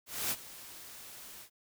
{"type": "noise with ADSR envelope", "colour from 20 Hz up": "white", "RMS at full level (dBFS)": -32, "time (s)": [0.06, 1.5], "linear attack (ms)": 250, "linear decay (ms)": 47, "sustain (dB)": -17, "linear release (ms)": 89, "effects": []}